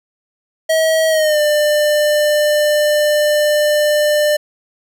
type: tone with pitch glide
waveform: square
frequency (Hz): 640 to 597.1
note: D#5 to D5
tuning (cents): +49 to +29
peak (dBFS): -12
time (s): 0.69-4.37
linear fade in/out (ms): 10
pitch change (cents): -120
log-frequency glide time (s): 1.09-1.39
effects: none